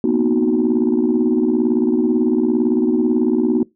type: chord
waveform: sine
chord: B major seventh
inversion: third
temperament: equal with one note detuned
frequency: 233.1 / 251 / 311.1 / 370 Hz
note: A#3 / B3 / D#4 / F#4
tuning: 0 / +28 / 0 / 0 cents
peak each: -18 dBFS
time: 0.04-3.63 s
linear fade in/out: 2 ms
effects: noise-tail reverb RT60 0.2 s tail -23 dB re dry + tanh soft clip ceiling -7 dBFS